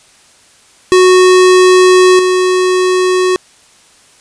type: tone with level steps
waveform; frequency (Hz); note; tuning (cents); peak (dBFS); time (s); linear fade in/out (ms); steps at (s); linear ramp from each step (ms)
square; 368.3; F#4; -8; -4 / -9; 0.92-3.36; 0; 2.19; 2
effects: white hiss -45 dBFS RMS until 4.2 s + resampled to 22050 Hz